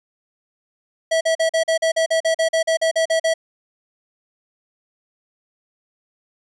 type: tone bursts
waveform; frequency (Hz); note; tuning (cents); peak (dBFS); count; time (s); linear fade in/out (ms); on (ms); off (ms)
square; 650; E5; -24; -16; 16; 1.11-3.34; 10; 100; 42
effects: resampled to 22050 Hz